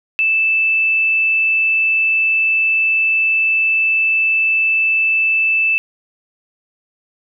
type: tone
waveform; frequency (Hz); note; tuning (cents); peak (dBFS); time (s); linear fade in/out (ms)
sine; 2637; E7; 0; -12; 0.19-5.78; 0
effects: none